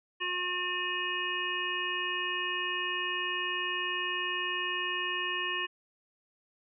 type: harmonic tone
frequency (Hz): 360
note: F#4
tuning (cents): -47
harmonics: 1 / 3 / 5 / 7 / 8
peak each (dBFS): -41 / -37 / -35 / -37 / -35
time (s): 0.2-5.67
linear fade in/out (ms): 20
effects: none